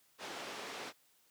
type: band-pass noise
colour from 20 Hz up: pink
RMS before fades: -45 dBFS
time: 0.18-0.93 s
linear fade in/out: 50 ms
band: 360 to 5400 Hz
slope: 12 dB/octave
effects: white hiss -70 dBFS RMS until 1.3 s + high-pass 80 Hz 12 dB/octave